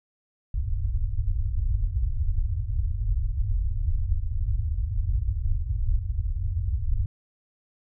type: low-pass noise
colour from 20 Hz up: pink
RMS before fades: -25 dBFS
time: 0.54-7.06 s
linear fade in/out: 5 ms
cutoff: 110 Hz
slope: 96 dB/octave
effects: none